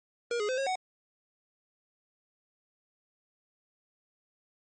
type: tone with pitch steps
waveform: square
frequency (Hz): 474.3 / 417.3 / 514 / 543 / 745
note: A#4 / G#4 / C5 / C#5 / F#5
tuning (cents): +30 / +8 / -31 / -36 / +12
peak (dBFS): -29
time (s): 0.31-0.755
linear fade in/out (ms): 2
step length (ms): 89
effects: MP3 32 kbps